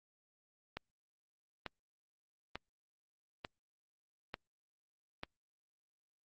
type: click train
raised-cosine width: 0.3 ms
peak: -24 dBFS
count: 6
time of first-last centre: 0.77-5.234 s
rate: 1.12 Hz
effects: Opus 48 kbps